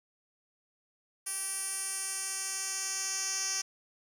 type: tone with band-pass filter sweep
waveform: 10% pulse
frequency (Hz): 386.5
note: G4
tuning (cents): -24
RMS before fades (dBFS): -35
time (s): 1.26-3.62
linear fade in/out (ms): 10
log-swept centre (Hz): 10000 to 6200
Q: 3.1
effects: 10-bit